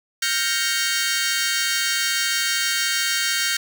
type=chord; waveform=15% pulse; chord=G half-diminished seventh; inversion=third; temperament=equal; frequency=1396.9 / 1568 / 1864.7 / 2217 Hz; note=F6 / G6 / Bb6 / Db7; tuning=0 / 0 / 0 / 0 cents; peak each=-21 / -18 / -19 / -20 dBFS; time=0.22-3.57 s; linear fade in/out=5 ms; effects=none